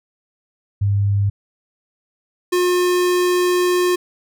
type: tone pair in turn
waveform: sine / square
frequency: 100.6 / 358.5 Hz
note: G2 / F4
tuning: +45 / +45 cents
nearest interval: octave + minor seventh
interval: 2200 cents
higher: second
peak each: -14 / -15 dBFS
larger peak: first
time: 0.81-1.3 / 2.52-3.96 s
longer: second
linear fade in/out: 10 ms
effects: none